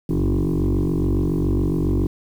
sine tone with frequency modulation, 116.8 Hz, A#2, 4 cents sharp, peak -15 dBFS, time 0.09-2.07 s, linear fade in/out 5 ms, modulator 47.2 Hz, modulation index 5.3, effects tanh soft clip ceiling -15 dBFS + 8-bit

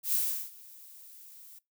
violet noise with ADSR envelope, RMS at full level -27 dBFS, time 0.03-1.59 s, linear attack 100 ms, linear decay 370 ms, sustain -24 dB, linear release 7 ms, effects noise-tail reverb RT60 0.2 s tail -21 dB re dry

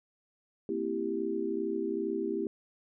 sine chord, C dominant seventh, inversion third, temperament equal with one note detuned, 228.9 / 261.6 / 329.6 / 392 Hz, Bb3 / C4 / E4 / G4, -31 / 0 / 0 / 0 cents, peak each -38 / -39 / -34 / -33 dBFS, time 0.69-2.47 s, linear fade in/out 2 ms, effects none

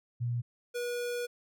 sine / square tone pair in turn, 120 / 483.8 Hz, B2 / B4, -49 / -36 cents, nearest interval 2 octaves, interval 2413 cents, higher second, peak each -29 / -33 dBFS, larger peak first, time 0.2-0.42 / 0.74-1.27 s, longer second, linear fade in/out 20 ms, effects none

